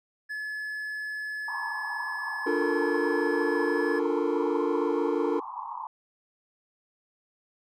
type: tone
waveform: triangle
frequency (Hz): 1713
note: A6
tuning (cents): -47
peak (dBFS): -30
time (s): 0.29-4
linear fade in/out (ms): 20
type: band-pass noise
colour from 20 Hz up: pink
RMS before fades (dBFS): -37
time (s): 1.48-5.87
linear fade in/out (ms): 2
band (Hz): 850 to 1100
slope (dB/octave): 96
type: chord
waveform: triangle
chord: Bb major seventh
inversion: first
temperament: equal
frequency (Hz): 293.7 / 349.2 / 440 / 466.2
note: D4 / F4 / A4 / Bb4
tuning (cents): 0 / 0 / 0 / 0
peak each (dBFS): -28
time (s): 2.46-5.4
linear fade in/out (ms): 10
effects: none